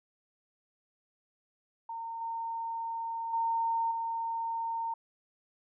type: tone with level steps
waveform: sine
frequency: 915 Hz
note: A#5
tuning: 32 cents flat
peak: -36 / -33 / -27 / -31 dBFS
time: 1.89-4.94 s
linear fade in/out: 5 ms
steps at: 2.21 / 3.33 / 3.91 s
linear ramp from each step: 5 ms
effects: none